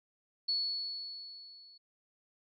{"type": "tone with level ramp", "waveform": "sine", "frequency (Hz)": 4406, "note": "C#8", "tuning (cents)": -11, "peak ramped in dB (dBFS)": [-28, -55], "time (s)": [0.48, 1.78], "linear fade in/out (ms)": 10, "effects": []}